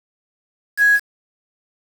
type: tone with quantisation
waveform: sine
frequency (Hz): 1663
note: G#6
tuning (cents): +2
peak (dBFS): -10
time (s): 0.77-1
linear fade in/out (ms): 50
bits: 5
effects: none